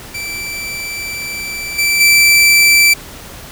sawtooth tone with level steps, 2332 Hz, D7, 13 cents flat, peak -18 / -8 / -3 dBFS, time 0.14-2.94 s, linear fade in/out 10 ms, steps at 1.78 / 2 s, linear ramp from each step 10 ms, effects pink hiss -33 dBFS RMS until 3.51 s

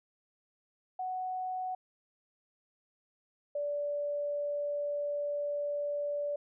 sine tone pair in turn, 742 / 580.8 Hz, F#5 / D5, +5 / -19 cents, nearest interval major third, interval 424 cents, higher first, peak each -33 / -31 dBFS, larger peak second, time 0.99-1.75 / 3.55-6.36 s, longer second, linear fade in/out 5 ms, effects none

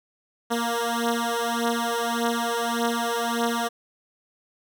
10% pulse beating tone pair, 233.1 / 234.8 Hz, A#3 / A#3, 0 / +13 cents, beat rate 1.7 Hz, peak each -18 dBFS, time 0.5-3.69 s, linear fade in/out 20 ms, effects none

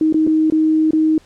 sine tone with dropouts, 314 Hz, D#4, 16 cents sharp, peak -11 dBFS, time 0.01-1.18 s, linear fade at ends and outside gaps 2 ms, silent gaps 0.126-0.143 / 0.267-0.273 / 0.501-0.522 / 0.908-0.932 s, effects pink hiss -51 dBFS RMS until 1.25 s + low-pass 8000 Hz 12 dB/octave

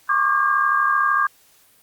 sine tone cluster, 1076 / 1114 / 1187 / 1614 Hz, C6 / C#6 / D6 / G#6, +48 / +8 / +18 / -50 cents, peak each -27 / -23 / -19 / -20 dBFS, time 0.09-1.27 s, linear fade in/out 5 ms, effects white hiss -55 dBFS RMS until 1.82 s + Opus 48 kbps

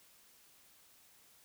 silence, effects white hiss -64 dBFS RMS until 1.44 s

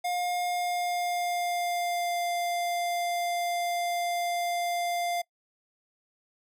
square tone with pitch glide, 711 to 697.6 Hz, F5 to F5, +31 to -2 cents, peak -28 dBFS, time 0.04-5.22 s, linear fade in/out 10 ms, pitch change -33 cents, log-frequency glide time 0.46-2.18 s, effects noise-tail reverb RT60 0.1 s tail -23 dB re dry

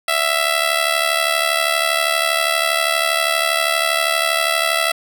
10% pulse tone with amplitude modulation, 663 Hz, E5, 10 cents sharp, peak -4 dBFS, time 0.08-4.92 s, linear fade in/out 5 ms, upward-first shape sine, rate 72.5 Hz, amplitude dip 70%, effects none

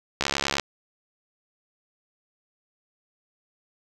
click train, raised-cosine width 0.2 ms, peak -6 dBFS, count 28, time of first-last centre 0.21-0.597 s, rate 69.7 Hz, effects none

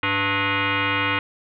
sine tone with frequency modulation, 496.2 Hz, B4, 8 cents sharp, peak -19 dBFS, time 0.03-1.19 s, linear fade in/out 2 ms, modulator 394 Hz, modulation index 6.2, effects none

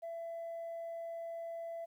sine tone, 669 Hz, E5, 25 cents sharp, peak -38 dBFS, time 0.02-1.86 s, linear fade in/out 20 ms, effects tanh soft clip ceiling -38 dBFS + 12-bit

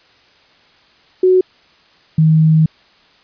sine tone pair in turn, 370 / 158.01 Hz, F#4 / D#3, 0 / +27 cents, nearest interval octave + minor third, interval 1473 cents, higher first, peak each -7 dBFS, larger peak neither, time 1.23-1.41 / 2.18-2.66 s, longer second, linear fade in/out 5 ms, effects white hiss -50 dBFS RMS until 3.23 s + resampled to 11025 Hz

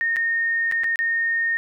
sine tone with dropouts, 1840 Hz, A#6, 23 cents flat, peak -19 dBFS, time 0.01-1.57 s, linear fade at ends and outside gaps 0 ms, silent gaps 0.161-0.167 / 0.714-0.722 / 0.835-0.842 / 0.958-0.99 s, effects none

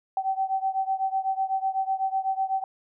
sine beating tone pair, 766 / 774 Hz, G5 / G5, -40 / -22 cents, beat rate 8 Hz, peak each -26 / -28 dBFS, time 0.17-2.64 s, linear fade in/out 2 ms, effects none

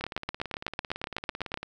two click trains, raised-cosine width 0.3 ms, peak -13 / -20 dBFS, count 13 / 30, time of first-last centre 0.04-1.542 / 0.01-1.63 s, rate 7.99 / 17.9 Hz, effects none

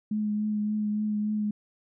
sine tone with vibrato, 211.2 Hz, G#3, 29 cents sharp, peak -25 dBFS, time 0.11-1.51 s, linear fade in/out 5 ms, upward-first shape triangle, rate 3.5 Hz, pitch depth 20 cents each way, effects none

